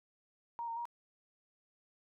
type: tone with pitch steps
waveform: sine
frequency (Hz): 938 / 920 / 946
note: A#5 / A#5 / A#5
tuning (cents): +11 / -23 / +25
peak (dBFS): -37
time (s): 0.59-0.854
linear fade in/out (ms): 0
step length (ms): 88
effects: none